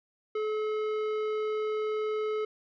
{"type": "tone with tanh clipping", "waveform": "sine", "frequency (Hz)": 429.6, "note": "A4", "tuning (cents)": -41, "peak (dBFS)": -30, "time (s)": [0.35, 2.45], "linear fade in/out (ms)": 5, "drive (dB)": 13, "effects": []}